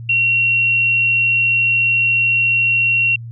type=tone; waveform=sine; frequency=2737 Hz; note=F7; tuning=36 cents flat; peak=-12 dBFS; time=0.09-3.16 s; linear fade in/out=5 ms; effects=added 116 Hz sine -28 dBFS peak until 3.31 s